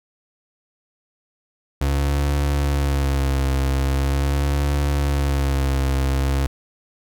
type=tone with vibrato; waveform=35% pulse; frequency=69.3 Hz; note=C#2; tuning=in tune; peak=-16 dBFS; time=1.81-6.47 s; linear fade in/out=5 ms; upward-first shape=sine; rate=0.42 Hz; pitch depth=51 cents each way; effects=none